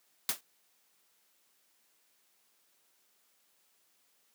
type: noise with exponential decay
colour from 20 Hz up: white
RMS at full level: -26 dBFS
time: 0.29-0.41 s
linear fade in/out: 1 ms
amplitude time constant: 26 ms
effects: white hiss -71 dBFS RMS until 4.34 s + high-pass 200 Hz 12 dB/octave